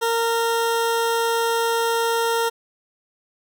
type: tone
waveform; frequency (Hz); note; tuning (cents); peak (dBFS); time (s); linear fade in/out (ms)
20% pulse; 461.3; A#4; -18; -14; 0.01-2.5; 20
effects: none